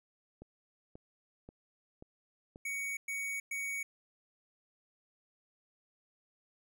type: click train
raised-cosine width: 2 ms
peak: -36 dBFS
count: 5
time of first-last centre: 0.42-2.559 s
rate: 1.87 Hz
type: tone bursts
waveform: square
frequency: 2240 Hz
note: C#7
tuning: 18 cents sharp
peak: -36 dBFS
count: 3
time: 2.65-3.83 s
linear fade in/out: 5 ms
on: 320 ms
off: 110 ms
effects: none